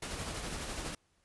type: noise with tremolo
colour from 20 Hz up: pink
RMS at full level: -38 dBFS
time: 0.02-0.95 s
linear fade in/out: 5 ms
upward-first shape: sine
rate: 12 Hz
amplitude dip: 35%
effects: pink hiss -73 dBFS RMS until 1.24 s + resampled to 24000 Hz